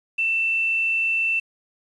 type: tone with quantisation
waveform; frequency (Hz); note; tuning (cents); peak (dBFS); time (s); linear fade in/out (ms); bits
sine; 2674; E7; +24; -19; 0.18-1.4; 10; 8
effects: resampled to 24000 Hz